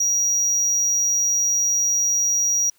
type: tone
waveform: triangle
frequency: 5750 Hz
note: F8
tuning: 50 cents sharp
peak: -16 dBFS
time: 0-2.7 s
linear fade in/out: 5 ms
effects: white hiss -61 dBFS RMS until 2.78 s